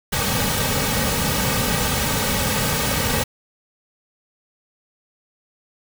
pink noise with comb filter, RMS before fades -21 dBFS, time 0.12-3.24 s, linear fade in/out 10 ms, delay 2.9 ms, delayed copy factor -0.75, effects none

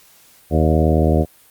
harmonic tone with a mistuned harmonic, 78.9 Hz, D#2, 25 cents sharp, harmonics 1 / 2 / 3 / 4 / 5 / 6 / 7 / 8 / 9, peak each -16 / -19 / -21 / -22 / -23 / -24 / -24 / -25 / -26 dBFS, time 0.5-1.26 s, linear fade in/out 50 ms, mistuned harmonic 8, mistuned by -30 cents, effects white hiss -50 dBFS RMS until 1.5 s + Opus 48 kbps

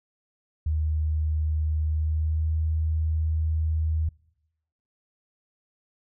sine tone with pitch glide, 77.4 to 79.03 Hz, D#2 to D#2, -9 to +28 cents, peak -22 dBFS, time 0.66-4.09 s, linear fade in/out 5 ms, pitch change +37 cents, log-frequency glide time 1.89-2.54 s, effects noise-tail reverb RT60 0.9 s tail -25 dB re dry

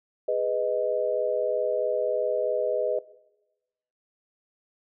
sine chord, G# minor, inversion none, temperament just, 415.3 / 498.4 / 623 Hz, G#4 / B4 / D#5, 0 / +16 / +2 cents, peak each -30 / -26 / -26 dBFS, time 0.28-2.99 s, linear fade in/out 5 ms, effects noise-tail reverb RT60 1.0 s tail -19 dB re dry

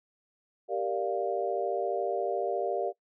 sine chord, G minor seventh, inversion none, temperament equal, 392 / 466.2 / 587.3 / 698.5 Hz, G4 / Bb4 / D5 / F5, 0 / 0 / 0 / 0 cents, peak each -33 dBFS, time 0.68-2.93 s, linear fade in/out 50 ms, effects noise-tail reverb RT60 0.1 s tail -20 dB re dry

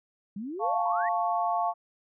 sine exponential sweep, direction up, 189 to 1975.5 Hz, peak -33 dBFS, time 0.36-1.09 s, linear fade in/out 5 ms
sine chord, F augmented, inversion none, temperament equal, 698.5 / 880 / 1108.7 Hz, F5 / A5 / C#6, 0 / 0 / 0 cents, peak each -27 / -30 / -31 dBFS, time 0.59-1.74 s, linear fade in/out 50 ms
effects none

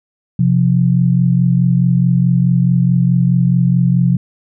sine tone pair together, 130.31 / 175 Hz, C3 / F3, -7 / +4 cents, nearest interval perfect fourth, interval 511 cents, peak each -12 dBFS, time 0.39-4.17 s, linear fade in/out 5 ms, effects none

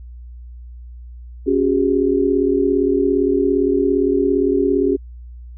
sine chord, C# suspended fourth, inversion none, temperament equal with one note detuned, 277.2 / 370 / 407.5 Hz, C#4 / F#4 / G#4, 0 / 0 / -33 cents, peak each -18 dBFS, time 1.46-4.97 s, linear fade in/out 20 ms, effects added 60 Hz sine -33 dBFS peak until 5.57 s

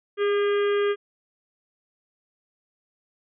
harmonic tone with a mistuned harmonic, 404.7 Hz, G#4, 45 cents flat, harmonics 1 / 3 / 4 / 5 / 6 / 7 / 8, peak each -20 / -32 / -34 / -38 / -41 / -43 / -40 dBFS, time 0.17-0.96 s, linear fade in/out 50 ms, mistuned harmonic 1, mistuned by +17 cents, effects none

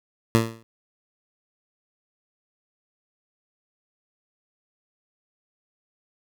15% pulse tone with exponential decay, 113.5 Hz, A#2, 46 cents flat, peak -7 dBFS, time 0.35-0.63 s, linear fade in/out 0 ms, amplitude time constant 60 ms, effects none

